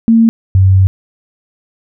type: tone pair in turn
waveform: sine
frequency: 227.4 / 95.11 Hz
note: A#3 / F#2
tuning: -43 / +48 cents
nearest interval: octave + minor third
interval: 1509 cents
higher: first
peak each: -4 dBFS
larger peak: neither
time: 0.08-0.29 / 0.55-0.87 s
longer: second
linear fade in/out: 0 ms
effects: none